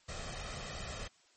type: noise with comb filter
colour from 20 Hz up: pink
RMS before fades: -42 dBFS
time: 0.08-1.08 s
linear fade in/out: 10 ms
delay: 1.6 ms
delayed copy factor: +0.6
effects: white hiss -67 dBFS RMS until 1.36 s + MP3 32 kbps